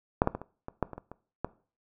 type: clicks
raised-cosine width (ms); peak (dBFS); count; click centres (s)
1; -6 / -10 / -19 / -26 / -23 / -12 / -25 / -26 / -28 / -15; 10; 0.219 / 0.274 / 0.35 / 0.416 / 0.684 / 0.827 / 0.933 / 0.98 / 1.116 / 1.446
effects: noise-tail reverb RT60 0.4 s tail -19 dB re dry

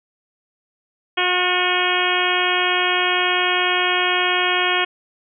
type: harmonic tone with a mistuned harmonic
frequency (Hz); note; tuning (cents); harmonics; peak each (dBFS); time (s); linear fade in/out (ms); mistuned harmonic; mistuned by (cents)
361; F#4; -43; 1 / 2 / 3 / 4 / 5 / 6 / 7 / 8 / 9; -25 / -25 / -25 / -25 / -25 / -25 / -25 / -25 / -25; 1.17-4.85; 10; 6; +35
effects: none

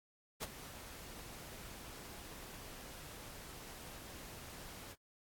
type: noise with ADSR envelope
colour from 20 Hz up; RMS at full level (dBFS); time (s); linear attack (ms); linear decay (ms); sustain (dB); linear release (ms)
pink; -38; 0.4-4.96; 30; 28; -13; 46
effects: AAC 64 kbps

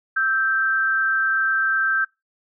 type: tone pair together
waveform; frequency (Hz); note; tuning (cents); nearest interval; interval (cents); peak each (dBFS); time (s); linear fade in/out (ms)
sine; 1310.6 / 1568; E6 / G6; -10 / 0; minor third; 310; -25 / -18; 0.16-2.05; 10
effects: noise-tail reverb RT60 0.2 s tail -22 dB re dry

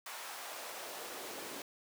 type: noise with high-pass filter sweep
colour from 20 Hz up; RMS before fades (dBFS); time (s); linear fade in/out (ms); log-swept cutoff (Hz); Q
pink; -45; 0.06-1.62; 2; 1000 to 310; 1.3
effects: none

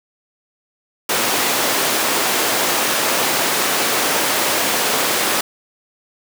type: high-pass noise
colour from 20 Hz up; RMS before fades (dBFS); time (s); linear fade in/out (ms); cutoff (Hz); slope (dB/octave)
pink; -18; 1.09-5.41; 5; 370; 12
effects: none

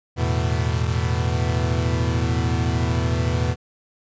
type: chord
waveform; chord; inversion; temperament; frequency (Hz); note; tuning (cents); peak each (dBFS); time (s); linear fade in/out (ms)
40% pulse; E suspended fourth; none; equal; 82.41 / 110 / 123.47; E2 / A2 / B2; 0 / 0 / 0; -22 / -24 / -23; 0.16-3.56; 50
effects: resampled to 16000 Hz

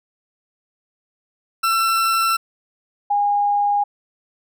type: tone pair in turn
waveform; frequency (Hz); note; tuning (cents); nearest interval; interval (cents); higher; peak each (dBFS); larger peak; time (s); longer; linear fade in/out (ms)
40% pulse / sine; 1344 / 817.1; E6 / G#5; +33 / -28; major sixth; 861; first; -15; neither; 1.63-2.37 / 3.1-3.84; neither; 10
effects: none

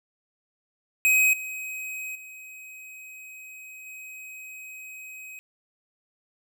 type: tone with level steps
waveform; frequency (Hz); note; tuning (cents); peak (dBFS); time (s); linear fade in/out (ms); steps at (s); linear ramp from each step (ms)
square; 2529; D#7; +28; -18 / -33 / -42 / -40; 1.05-5.39; 0; 1.33 / 2.15 / 3.86; 5
effects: none

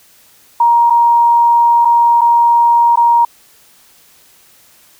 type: tone with dropouts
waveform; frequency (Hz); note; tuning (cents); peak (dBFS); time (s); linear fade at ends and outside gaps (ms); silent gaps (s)
sine; 941; A#5; +16; -6; 0.6-3.25; 5; 0.899-0.904 / 1.849-1.853 / 2.21-2.215 / 2.958-2.972
effects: white hiss -47 dBFS RMS until 4.99 s

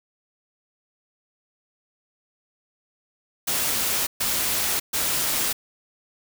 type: noise bursts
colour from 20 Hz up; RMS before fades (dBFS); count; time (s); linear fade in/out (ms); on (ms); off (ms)
white; -24; 3; 3.47-5.53; 10; 600; 130
effects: none

